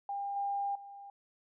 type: tone with level steps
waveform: sine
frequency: 801 Hz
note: G5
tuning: 37 cents sharp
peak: -34 / -31 / -46 dBFS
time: 0.09-1.1 s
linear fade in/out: 2 ms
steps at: 0.36 / 0.75 s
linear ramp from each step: 5 ms
effects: none